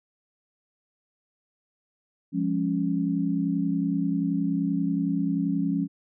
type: chord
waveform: sine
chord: Db major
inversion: first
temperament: equal with one note detuned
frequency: 174.61 / 205.1 / 277.2 Hz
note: F3 / Ab3 / Db4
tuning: 0 / -21 / 0 cents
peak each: -27 / -29 / -26 dBFS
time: 2.32-5.88 s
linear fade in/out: 50 ms
effects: none

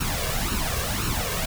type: noise with flanger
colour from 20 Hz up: pink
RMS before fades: -26 dBFS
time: 0-1.46 s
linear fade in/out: 10 ms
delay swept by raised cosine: 0.72 to 1.82 ms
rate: 1.9 Hz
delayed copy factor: +0.7
effects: none

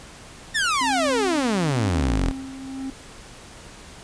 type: exponential sweep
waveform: sawtooth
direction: down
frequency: 1864.7 to 36.79 Hz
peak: -16 dBFS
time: 0.54-2.32 s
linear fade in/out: 20 ms
type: tone with tremolo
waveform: triangle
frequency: 266.7 Hz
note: C4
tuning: 33 cents sharp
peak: -23 dBFS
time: 0.81-2.9 s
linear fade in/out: 2 ms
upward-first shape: sine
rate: 1 Hz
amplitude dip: 65%
effects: pink hiss -43 dBFS RMS until 4.03 s + resampled to 22050 Hz

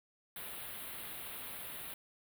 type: band-stop noise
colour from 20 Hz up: white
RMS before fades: -45 dBFS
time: 0.36-1.94 s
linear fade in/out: 2 ms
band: 3900 to 9600 Hz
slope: 48 dB/octave
effects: none

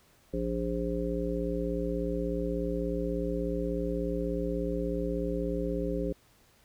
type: harmonic tone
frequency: 58.27 Hz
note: A#1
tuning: in tune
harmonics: 1 / 3 / 5 / 7 / 9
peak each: -35 / -35 / -35 / -35 / -35 dBFS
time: 0.33-6.13 s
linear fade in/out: 10 ms
effects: pink hiss -63 dBFS RMS until 6.64 s

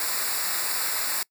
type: noise with comb filter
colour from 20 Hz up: white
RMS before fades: -27 dBFS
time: 0-1.23 s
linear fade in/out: 2 ms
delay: 0.32 ms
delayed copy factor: -0.85
effects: noise-tail reverb RT60 0.1 s tail -24 dB re dry

